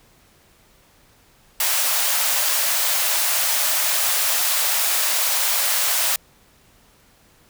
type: high-pass noise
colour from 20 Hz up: white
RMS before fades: -20 dBFS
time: 1.6-6.16 s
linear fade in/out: 2 ms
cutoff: 540 Hz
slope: 48 dB/octave
effects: pink hiss -55 dBFS RMS until 7.49 s